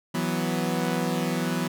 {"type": "chord", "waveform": "sawtooth", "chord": "E suspended second", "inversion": "none", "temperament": "equal", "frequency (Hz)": [164.81, 185, 246.9], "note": ["E3", "F#3", "B3"], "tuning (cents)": [0, 0, 0], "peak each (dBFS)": -25, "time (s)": [0.14, 1.68], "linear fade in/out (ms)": 10, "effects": []}